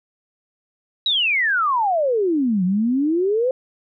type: exponential two-way sweep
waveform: sine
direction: down then up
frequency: 3940 to 176.5 to 529 Hz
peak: -16 dBFS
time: 1.06-3.51 s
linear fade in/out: 2 ms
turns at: 2.64 s
effects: none